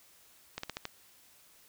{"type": "slowing click train", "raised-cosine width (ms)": 0.2, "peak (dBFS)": -19, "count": 5, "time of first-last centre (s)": [0.58, 0.854], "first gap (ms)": 54, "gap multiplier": 1.16, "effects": ["white hiss -61 dBFS RMS until 1.68 s"]}